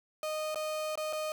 35% pulse tone with dropouts, 618 Hz, D#5, 12 cents flat, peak -31 dBFS, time 0.23-1.32 s, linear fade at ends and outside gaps 1 ms, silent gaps 0.546-0.557 / 0.955-0.975 / 1.127-1.131 s, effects none

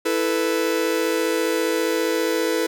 45% pulse chord, E suspended fourth, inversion none, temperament just, 329.6 / 439.5 / 494.4 Hz, E4 / A4 / B4, 0 / -2 / +2 cents, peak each -24 dBFS, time 0.05-2.67 s, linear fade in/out 10 ms, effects none

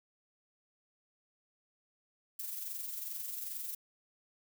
violet noise with amplitude modulation, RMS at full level -39 dBFS, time 2.39-3.75 s, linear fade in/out 5 ms, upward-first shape sine, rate 22.4 Hz, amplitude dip 45%, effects none

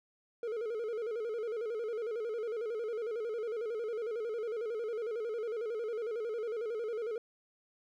triangle tone with vibrato, 450.3 Hz, A4, 40 cents sharp, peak -32 dBFS, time 0.43-7.18 s, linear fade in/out 2 ms, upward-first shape square, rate 11 Hz, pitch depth 86 cents each way, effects none

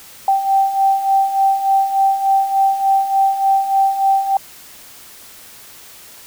sine beating tone pair, 778 / 781.4 Hz, G5 / G5, -13 / -6 cents, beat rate 3.4 Hz, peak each -19 / -13 dBFS, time 0.28-4.37 s, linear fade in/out 2 ms, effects white hiss -40 dBFS RMS until 6.26 s

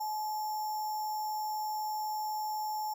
sine tone with sample-and-hold, 856 Hz, A5, 48 cents flat, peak -32 dBFS, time 0-2.94 s, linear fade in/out 10 ms, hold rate 6300 Hz, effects none

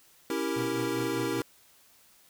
square chord, C# diminished seventh, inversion none, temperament equal, 277.2 / 329.6 / 392 / 466.2 Hz, C#4 / E4 / G4 / Bb4, 0 / 0 / 0 / 0 cents, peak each -36 / -33 / -35 / -36 dBFS, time 0.3-1.42 s, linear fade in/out 2 ms
40% pulse tone with tremolo, 123.2 Hz, B2, 4 cents flat, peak -33 dBFS, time 0.56-1.41 s, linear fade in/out 5 ms, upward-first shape triangle, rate 5 Hz, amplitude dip 75%
effects white hiss -60 dBFS RMS until 2.29 s

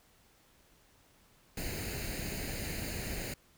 pink noise with comb filter, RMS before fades -38 dBFS, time 1.57-3.34 s, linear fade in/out 5 ms, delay 0.44 ms, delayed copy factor +0.7, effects pink hiss -65 dBFS RMS until 3.57 s

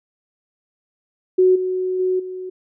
sine tone with level steps, 370 Hz, F#4, in tune, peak -10 / -19 / -16 / -27 dBFS, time 1.38-2.5 s, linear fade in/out 10 ms, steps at 1.55 / 1.99 / 2.19 s, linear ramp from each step 10 ms, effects none

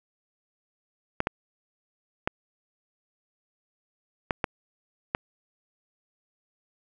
clicks, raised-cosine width 0.5 ms, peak -9 dBFS, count 6, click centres 1.204 / 1.271 / 2.275 / 4.308 / 4.442 / 5.149 s, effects none

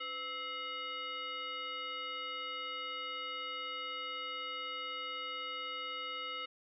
sine tone with frequency modulation, 2108 Hz, C7, 12 cents sharp, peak -38 dBFS, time 0-6.46 s, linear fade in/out 10 ms, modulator 800 Hz, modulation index 1.6, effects none

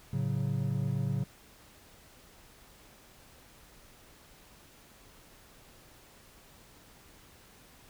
triangle chord, F# minor, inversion first, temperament equal, 110 / 138.59 / 185 Hz, A2 / C#3 / F#3, 0 / 0 / 0 cents, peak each -32 / -29 / -34 dBFS, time 0.13-1.24 s, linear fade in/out 5 ms, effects pink hiss -57 dBFS RMS until 7.89 s

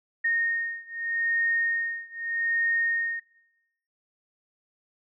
sine beating tone pair, 1848 / 1848.81 Hz, A#6 / A#6, -16 / -15 cents, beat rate 0.81 Hz, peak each -27 / -28 dBFS, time 0.24-3.2 s, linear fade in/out 10 ms, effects noise-tail reverb RT60 0.8 s tail -19 dB re dry

